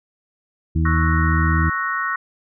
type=harmonic tone; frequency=80.4 Hz; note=E2; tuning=43 cents flat; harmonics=1 / 2 / 3 / 4; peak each=-17 / -21 / -30 / -27 dBFS; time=0.75-1.7 s; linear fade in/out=10 ms
type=chord; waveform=sine; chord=F# dominant seventh; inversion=second; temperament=equal; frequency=1108.7 / 1318.5 / 1480 / 1864.7 Hz; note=C#6 / E6 / F#6 / A#6; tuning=0 / 0 / 0 / 0 cents; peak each=-25 / -27 / -26 / -25 dBFS; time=0.85-2.16 s; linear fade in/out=5 ms
effects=none